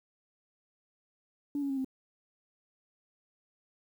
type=tone with pitch steps; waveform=sine; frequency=287 / 278.8 / 270.9 / 263.2 Hz; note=D4 / C#4 / C#4 / C4; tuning=-40 / +10 / -40 / +10 cents; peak=-29 dBFS; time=1.55-1.846 s; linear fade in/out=2 ms; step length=74 ms; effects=tanh soft clip ceiling -25 dBFS + 10-bit